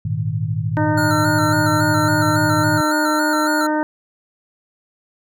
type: chord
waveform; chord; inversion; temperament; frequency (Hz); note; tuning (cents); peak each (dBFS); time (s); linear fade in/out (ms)
sine; Ab suspended second; none; just; 103.83 / 116.8 / 155.74; Ab2 / Bb2 / Eb3; 0 / +4 / +2; -23; 0.05-2.81; 5
type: harmonic tone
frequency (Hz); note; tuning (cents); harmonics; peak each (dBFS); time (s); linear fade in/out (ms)
305.4; D#4; -32; 1 / 2 / 3 / 4 / 5 / 6; -19 / -23 / -22 / -34 / -27 / -33; 0.77-3.83; 0
type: tone with vibrato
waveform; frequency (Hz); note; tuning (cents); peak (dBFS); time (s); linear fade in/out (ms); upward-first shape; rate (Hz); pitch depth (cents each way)
square; 1396.9; F6; 0; -21; 0.97-3.67; 10; square; 3.6; 52
effects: none